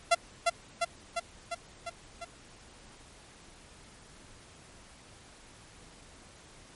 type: tone with echo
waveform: sawtooth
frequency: 683 Hz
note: F5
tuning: 39 cents flat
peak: -16 dBFS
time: 0.11-0.15 s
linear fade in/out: 10 ms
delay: 350 ms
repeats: 6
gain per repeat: -3 dB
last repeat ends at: 2.25 s
effects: pink hiss -54 dBFS RMS until 6.75 s + MP3 48 kbps